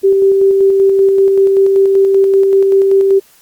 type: tone with tremolo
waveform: sine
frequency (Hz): 390.1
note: G4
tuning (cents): -8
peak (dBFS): -5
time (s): 0.03-3.2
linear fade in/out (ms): 20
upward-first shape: square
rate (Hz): 5.2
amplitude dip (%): 25
effects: white hiss -47 dBFS RMS until 3.41 s + Opus 48 kbps